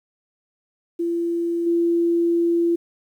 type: tone with level steps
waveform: sine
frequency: 340 Hz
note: F4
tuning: 46 cents flat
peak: -20 / -16 dBFS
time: 0.99-2.76 s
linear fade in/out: 10 ms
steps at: 1.66 s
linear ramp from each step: 10 ms
effects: 9-bit